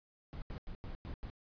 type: noise bursts at uneven times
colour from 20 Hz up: brown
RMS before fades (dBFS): -43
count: 6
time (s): 0.33-0.42 / 0.5-0.58 / 0.67-0.75 / 0.84-0.95 / 1.05-1.14 / 1.23-1.3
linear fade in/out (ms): 0
effects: resampled to 11025 Hz